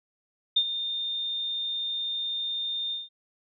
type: tone with ADSR envelope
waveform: sine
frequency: 3628 Hz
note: A#7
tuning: 48 cents flat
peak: -17 dBFS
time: 0.56-3.09 s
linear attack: 9 ms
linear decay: 66 ms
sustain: -11 dB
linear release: 170 ms
effects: none